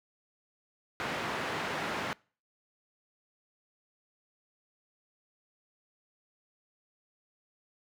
white band-pass noise, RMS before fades -35 dBFS, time 1-2.13 s, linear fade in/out 0 ms, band 110 to 1800 Hz, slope 12 dB/octave, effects noise-tail reverb RT60 0.4 s tail -25 dB re dry

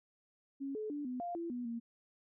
sine tone with pitch steps, 275 / 429.9 / 291.7 / 251.1 / 698 / 337.7 / 244.6 / 232.8 Hz, C#4 / A4 / D4 / B3 / F5 / E4 / B3 / A#3, -14 / -40 / -12 / +29 / -1 / +42 / -16 / -2 cents, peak -37 dBFS, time 0.6-1.8 s, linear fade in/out 20 ms, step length 150 ms, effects none

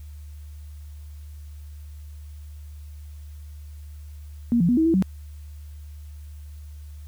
sine tone with pitch steps, 236.6 / 171.5 / 244 / 320.9 / 329.4 / 188.7 Hz, A#3 / F3 / B3 / E4 / E4 / F#3, +26 / -31 / -21 / -46 / -1 / +34 cents, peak -16 dBFS, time 4.52-5.024 s, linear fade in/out 0 ms, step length 84 ms, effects added 74 Hz sine -37 dBFS peak until 7.07 s + white hiss -59 dBFS RMS until 7.07 s

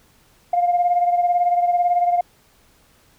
sine beating tone pair, 703 / 721 Hz, F5 / F#5, +11 / -45 cents, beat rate 18 Hz, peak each -15 / -22 dBFS, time 0.53-2.21 s, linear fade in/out 5 ms, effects tanh soft clip ceiling -9 dBFS + pink hiss -56 dBFS RMS until 3.18 s

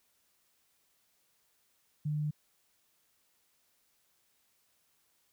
sine tone, 150.1 Hz, D3, 38 cents sharp, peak -30 dBFS, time 2.05-2.31 s, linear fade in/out 10 ms, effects white hiss -73 dBFS RMS until 5.32 s

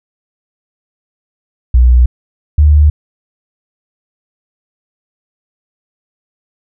sine tone pair in turn, 61.3 / 74.56 Hz, B1 / D2, -12 / +27 cents, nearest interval minor third, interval 339 cents, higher second, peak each -3 dBFS, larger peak neither, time 1.74-2.06 / 2.58-2.9 s, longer neither, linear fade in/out 5 ms, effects none

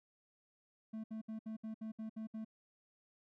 triangle tone bursts, 220 Hz, A3, in tune, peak -39 dBFS, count 9, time 0.93-2.448 s, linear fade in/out 10 ms, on 110 ms, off 66 ms, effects none

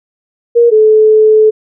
sine tone pair in turn, 471.8 / 432.7 Hz, A#4 / A4, +21 / -29 cents, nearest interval minor second, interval 150 cents, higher first, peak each -3 dBFS, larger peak neither, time 0.55-0.71 / 0.71-1.51 s, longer second, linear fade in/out 20 ms, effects none

